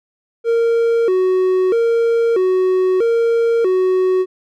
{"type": "tone with vibrato", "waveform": "triangle", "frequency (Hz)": 414.8, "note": "G#4", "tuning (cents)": -2, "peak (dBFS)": -10, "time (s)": [0.44, 4.26], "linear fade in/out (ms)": 50, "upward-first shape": "square", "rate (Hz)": 0.78, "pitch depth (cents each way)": 190, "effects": []}